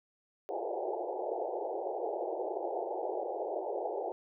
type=band-pass noise; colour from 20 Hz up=pink; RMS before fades=-36 dBFS; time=0.49-4.12 s; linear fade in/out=0 ms; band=350 to 860 Hz; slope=96 dB/octave; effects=none